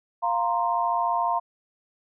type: chord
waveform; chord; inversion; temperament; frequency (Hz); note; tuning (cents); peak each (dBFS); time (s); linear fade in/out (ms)
sine; F suspended fourth; none; equal; 698.5 / 932.3 / 1046.5; F5 / Bb5 / C6; 0 / 0 / 0; -26 / -25 / -27; 0.22-1.4; 20
effects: none